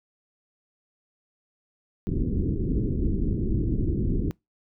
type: low-pass noise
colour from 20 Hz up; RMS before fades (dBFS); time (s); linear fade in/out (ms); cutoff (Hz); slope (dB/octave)
pink; -25; 2.07-4.31; 0; 390; 48
effects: noise-tail reverb RT60 0.2 s tail -25 dB re dry